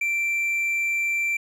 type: tone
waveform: triangle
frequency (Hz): 2349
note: D7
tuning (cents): 0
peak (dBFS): -20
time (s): 0.01-1.37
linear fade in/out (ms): 5
effects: none